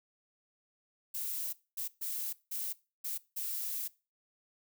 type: noise bursts at uneven times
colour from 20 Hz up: violet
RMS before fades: -37 dBFS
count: 6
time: 1.14-1.53 / 1.77-1.88 / 2.01-2.33 / 2.51-2.73 / 3.04-3.18 / 3.36-3.88 s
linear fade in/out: 10 ms
effects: noise-tail reverb RT60 0.3 s tail -20 dB re dry